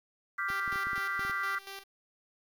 sine chord, G dominant seventh, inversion second, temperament equal, 1174.7 / 1396.9 / 1568 / 1975.5 Hz, D6 / F6 / G6 / B6, 0 / 0 / 0 / 0 cents, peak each -36 dBFS, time 0.38-1.59 s, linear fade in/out 10 ms
5% pulse tone with tremolo, 392 Hz, G4, in tune, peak -30 dBFS, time 0.48-1.84 s, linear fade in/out 10 ms, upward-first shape square, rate 4.2 Hz, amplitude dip 65%
clicks, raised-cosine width 3 ms, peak -33 dBFS, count 10, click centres 0.502 / 0.678 / 0.727 / 0.758 / 0.87 / 0.932 / 0.979 / 1.194 / 1.25 / 1.297 s
effects 10-bit

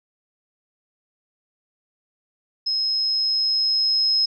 sine tone with level ramp, 5140 Hz, E8, 45 cents flat, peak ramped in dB -20 to -16 dBFS, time 2.66-4.26 s, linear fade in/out 10 ms, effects none

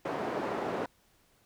white band-pass noise, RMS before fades -34 dBFS, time 0.05-0.86 s, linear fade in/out 5 ms, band 230 to 700 Hz, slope 12 dB/octave, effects pink hiss -67 dBFS RMS until 1.45 s

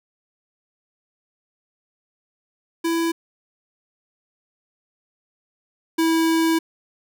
square tone pair in turn, 332.2 / 326.3 Hz, E4 / E4, +13 / -18 cents, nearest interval unison, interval 31 cents, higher first, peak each -20 / -17 dBFS, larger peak second, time 2.84-3.12 / 5.98-6.59 s, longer second, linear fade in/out 10 ms, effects none

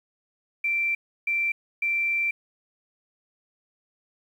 sine tone bursts at uneven times, 2349 Hz, D7, in tune, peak -22 dBFS, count 3, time 0.64-0.95 / 1.27-1.52 / 1.82-2.31 s, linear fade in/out 5 ms, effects 9-bit

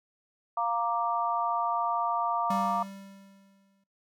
sine chord, Bb major, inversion second, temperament equal, 698.5 / 932.3 / 1174.7 Hz, F5 / Bb5 / D6, 0 / 0 / 0 cents, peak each -31 / -30 / -30 dBFS, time 0.57-2.83 s, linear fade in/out 5 ms
square tone with exponential decay, 196 Hz, G3, in tune, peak -30 dBFS, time 2.5-3.84 s, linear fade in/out 5 ms, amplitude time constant 290 ms
effects noise-tail reverb RT60 0.2 s tail -22 dB re dry

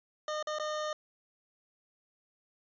25% pulse tone with dropouts, 610 Hz, D#5, 34 cents flat, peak -29 dBFS, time 0.28-0.93 s, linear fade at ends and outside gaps 2 ms, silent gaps 0.427-0.471 / 0.586-0.597 s, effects resampled to 16000 Hz

